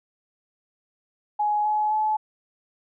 sine tone with pitch steps, 838 / 848.7 / 859.6 Hz, G#5 / G#5 / A5, +15 / +37 / -41 cents, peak -20 dBFS, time 1.39-2.17 s, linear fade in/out 10 ms, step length 260 ms, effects none

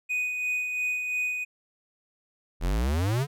triangle tone with tremolo, 2488 Hz, D#7, 1 cent flat, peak -23 dBFS, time 0.09-1.45 s, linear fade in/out 20 ms, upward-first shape sine, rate 2.9 Hz, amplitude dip 40%
square exponential sweep, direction up, 39.37 to 148.8 Hz, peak -24 dBFS, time 2.6-3.27 s, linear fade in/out 50 ms
effects none

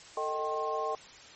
sine tone cluster, 447.6 / 622 / 775 / 1069 Hz, A4 / D#5 / G5 / C6, +30 / -1 / -20 / +37 cents, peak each -35 / -36 / -36 / -34 dBFS, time 0.17-0.95 s, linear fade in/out 2 ms, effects white hiss -51 dBFS RMS until 1.35 s + MP3 32 kbps

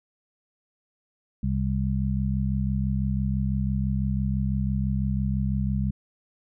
harmonic tone, 66 Hz, C2, 16 cents sharp, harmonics 1 / 2 / 3, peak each -27 / -27 / -27 dBFS, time 1.43-5.91 s, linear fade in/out 5 ms, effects none

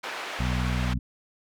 white band-pass noise, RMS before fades -35 dBFS, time 0.03-0.94 s, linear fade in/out 10 ms, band 430 to 2300 Hz, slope 12 dB/octave
harmonic tone, 61.7 Hz, B1, 1 cent flat, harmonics 1 / 2 / 3 / 4, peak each -27 / -29 / -32 / -35 dBFS, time 0.39-0.99 s, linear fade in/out 10 ms
effects none

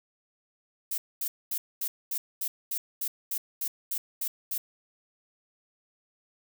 violet noise bursts, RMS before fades -31 dBFS, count 13, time 0.91-4.58 s, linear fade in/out 5 ms, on 70 ms, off 230 ms, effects none

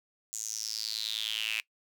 square tone with high-pass filter sweep, 54.8 Hz, A1, 6 cents flat, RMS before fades -35 dBFS, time 0.33-1.6 s, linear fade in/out 0 ms, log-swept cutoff 7100 to 2500 Hz, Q 7, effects noise-tail reverb RT60 0.1 s tail -22 dB re dry

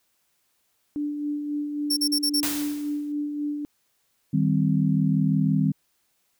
sine tone with tremolo, 293.7 Hz, D4, in tune, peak -24 dBFS, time 0.96-3.65 s, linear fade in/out 0 ms, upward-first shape sine, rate 3.7 Hz, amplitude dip 40%
sawtooth tone bursts, 5450 Hz, F8, 43 cents flat, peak -18 dBFS, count 5, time 1.9-2.406 s, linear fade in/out 10 ms, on 70 ms, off 39 ms
white noise with exponential decay, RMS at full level -25 dBFS, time 2.43-3.12 s, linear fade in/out 0 ms, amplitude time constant 150 ms
sine chord, C minor, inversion first, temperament equal, 155.56 / 196 / 261.6 Hz, Eb3 / G3 / C4, 0 / 0 / 0 cents, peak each -22 / -23 / -25 dBFS, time 4.33-5.72 s, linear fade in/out 10 ms
effects white hiss -70 dBFS RMS until 6.39 s

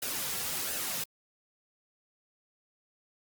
white noise with flanger, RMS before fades -34 dBFS, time 0.02-1.04 s, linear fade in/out 5 ms, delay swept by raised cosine 0.89 to 3.29 ms, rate 1.4 Hz, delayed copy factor -0.5, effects Opus 48 kbps

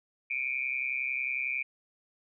sine tone with amplitude modulation, 2368 Hz, D7, 14 cents sharp, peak -25 dBFS, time 0.3-1.63 s, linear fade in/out 10 ms, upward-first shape sine, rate 131 Hz, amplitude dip 100%, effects none

